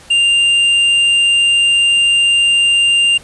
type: tone with tanh clipping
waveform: sine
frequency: 2794 Hz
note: F7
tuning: in tune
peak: -10 dBFS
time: 0.1-3.18 s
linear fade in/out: 10 ms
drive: 7 dB
effects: pink hiss -40 dBFS RMS until 3.23 s + resampled to 24000 Hz